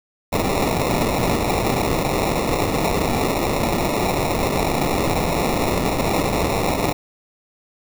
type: noise with sample-and-hold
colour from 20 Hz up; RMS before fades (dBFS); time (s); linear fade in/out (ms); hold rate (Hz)
white; -20; 0.32-6.93; 10; 1575
effects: none